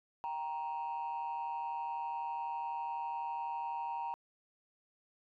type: tone pair together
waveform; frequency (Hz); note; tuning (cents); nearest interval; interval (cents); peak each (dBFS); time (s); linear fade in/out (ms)
sine; 784 / 936; G5 / A#5; 0 / +7; minor third; 307; -39 / -35; 0.24-4.14; 0
effects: tanh soft clip ceiling -33 dBFS